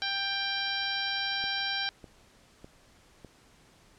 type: harmonic tone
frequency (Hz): 789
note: G5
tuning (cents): +11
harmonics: 1 / 2 / 3 / 4 / 5 / 6 / 7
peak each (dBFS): -39 / -34 / -39 / -36 / -35 / -39 / -39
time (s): 0.02-1.89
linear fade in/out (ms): 0
type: click train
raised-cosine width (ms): 2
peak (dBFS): -32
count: 4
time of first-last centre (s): 1.44-3.247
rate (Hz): 1.66
effects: pink hiss -60 dBFS RMS until 3.98 s + low-pass 9000 Hz 12 dB/octave